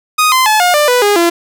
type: tone with pitch steps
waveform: sawtooth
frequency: 1244.5 / 1034.5 / 859.9 / 714.8 / 594.2 / 493.9 / 410.5 / 341.2 Hz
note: D#6 / C6 / A5 / F5 / D5 / B4 / G#4 / F4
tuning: 0 / -20 / -40 / +40 / +20 / 0 / -20 / -40 cents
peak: -4 dBFS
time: 0.18-1.3 s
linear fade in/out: 10 ms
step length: 140 ms
effects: none